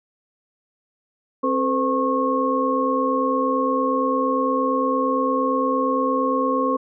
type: tone cluster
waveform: sine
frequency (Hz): 265.5 / 441.3 / 510 / 1089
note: C4 / A4 / C5 / C#6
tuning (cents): +25 / +5 / -44 / -31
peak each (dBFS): -23 / -28 / -23 / -22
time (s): 1.43-6.77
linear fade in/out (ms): 10
effects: none